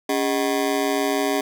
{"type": "ring-modulated tone", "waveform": "25% pulse", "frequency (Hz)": 343.5, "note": "F4", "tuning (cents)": -29, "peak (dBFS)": -13, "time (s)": [0.09, 1.41], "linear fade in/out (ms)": 5, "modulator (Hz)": 63.2, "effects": []}